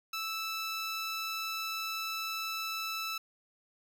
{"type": "tone", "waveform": "15% pulse", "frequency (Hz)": 1317, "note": "E6", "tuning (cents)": -2, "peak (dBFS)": -28, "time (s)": [0.13, 3.18], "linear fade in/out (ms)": 5, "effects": []}